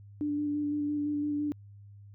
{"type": "tone with vibrato", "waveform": "sine", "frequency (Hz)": 293.9, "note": "D4", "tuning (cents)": 1, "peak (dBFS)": -28, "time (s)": [0.21, 1.52], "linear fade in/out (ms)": 0, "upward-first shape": "square", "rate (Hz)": 5.9, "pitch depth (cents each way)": 13, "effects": ["added 101 Hz sine -48 dBFS peak until 2.14 s"]}